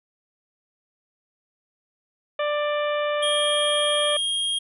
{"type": "harmonic tone", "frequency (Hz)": 591, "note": "D5", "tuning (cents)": 11, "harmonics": [1, 2, 3, 4, 5, 6], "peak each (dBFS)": [-23, -29, -33, -35, -37, -39], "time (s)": [2.39, 4.17], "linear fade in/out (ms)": 5}
{"type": "tone", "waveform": "square", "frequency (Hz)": 3244, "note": "G#7", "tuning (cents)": -41, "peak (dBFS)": -23, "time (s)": [3.22, 4.59], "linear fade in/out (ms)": 10}
{"effects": ["resampled to 32000 Hz"]}